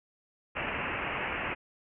white low-pass noise, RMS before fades -34 dBFS, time 0.55-1.55 s, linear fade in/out 20 ms, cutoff 2800 Hz, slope 96 dB/octave, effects none

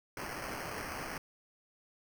blue noise with sample-and-hold, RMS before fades -41 dBFS, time 0.17-1.18 s, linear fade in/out 2 ms, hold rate 3675 Hz, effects none

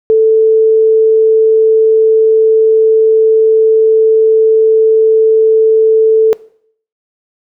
sine tone, 441.3 Hz, A4, 5 cents sharp, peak -4 dBFS, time 0.1-6.33 s, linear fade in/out 0 ms, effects noise-tail reverb RT60 0.6 s tail -21 dB re dry

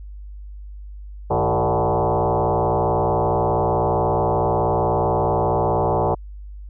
sine tone with frequency modulation, 149.2 Hz, D3, 28 cents sharp, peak -16 dBFS, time 1.3-6.15 s, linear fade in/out 10 ms, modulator 121 Hz, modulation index 6.8, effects added 50 Hz sine -33 dBFS peak until 6.69 s

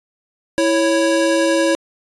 square tone pair together, 329.6 / 552.9 Hz, E4 / C#5, 0 / -5 cents, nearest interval major sixth, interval 895 cents, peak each -17 dBFS, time 0.58-1.75 s, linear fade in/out 0 ms, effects resampled to 24000 Hz

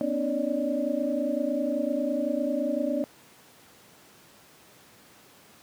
sine tone cluster, 245.6 / 271.3 / 299.2 / 569 / 599 Hz, B3 / C#4 / D4 / C#5 / D5, -9 / -37 / +32 / +45 / +34 cents, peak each -31 dBFS, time 0.01-3.04 s, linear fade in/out 0 ms, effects pink hiss -54 dBFS RMS until 5.62 s + high-pass 150 Hz 12 dB/octave

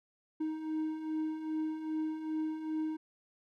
triangle beating tone pair, 311.1 / 313.6 Hz, D#4 / D#4, 0 / +14 cents, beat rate 2.5 Hz, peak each -39 / -32 dBFS, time 0.4-2.97 s, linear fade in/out 10 ms, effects none

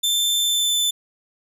sawtooth tone with pitch glide, 3550 to 3523 Hz, A7 to A7, +15 to +1 cents, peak -15 dBFS, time 0.03-0.91 s, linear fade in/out 10 ms, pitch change -14 cents, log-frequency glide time 0.4-0.79 s, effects none

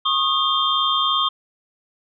sine tone cluster, 1095 / 1238 / 3203 / 3566 Hz, C#6 / D#6 / G7 / A7, -22 / -9 / +37 / +22 cents, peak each -22 / -23 / -21 / -24 dBFS, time 0.05-1.29 s, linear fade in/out 10 ms, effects none

